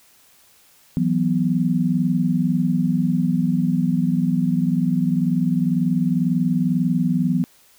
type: chord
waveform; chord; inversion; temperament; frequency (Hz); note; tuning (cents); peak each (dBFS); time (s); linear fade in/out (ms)
sine; E suspended second; none; equal; 164.81 / 185 / 246.9; E3 / F#3 / B3; 0 / 0 / 0; -21; 0.97-7.44; 0
effects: white hiss -54 dBFS RMS until 7.78 s